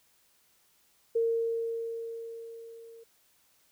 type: tone with level ramp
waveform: sine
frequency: 458.8 Hz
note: A#4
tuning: 28 cents flat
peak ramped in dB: -23 to -48 dBFS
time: 1.15-3.04 s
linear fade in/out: 10 ms
effects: white hiss -67 dBFS RMS until 3.71 s